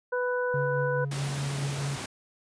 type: harmonic tone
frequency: 495.9 Hz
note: B4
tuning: 7 cents sharp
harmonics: 1 / 2 / 3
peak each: -27 / -34 / -32 dBFS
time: 0.12-1.05 s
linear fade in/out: 10 ms
type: tone with tremolo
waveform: triangle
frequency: 140 Hz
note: C#3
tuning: 18 cents sharp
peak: -26 dBFS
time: 0.54-1.96 s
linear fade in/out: 2 ms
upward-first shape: sine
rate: 4.7 Hz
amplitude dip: 30%
type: high-pass noise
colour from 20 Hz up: pink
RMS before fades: -37 dBFS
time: 1.11-2.06 s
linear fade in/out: 5 ms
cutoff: 120 Hz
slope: 12 dB/octave
effects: resampled to 22050 Hz